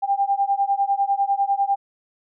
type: beating tone pair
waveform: sine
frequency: 790 / 800 Hz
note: G5 / G5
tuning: +13 / +35 cents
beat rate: 10 Hz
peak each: -21 dBFS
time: 0.02-1.76 s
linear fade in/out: 20 ms
effects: none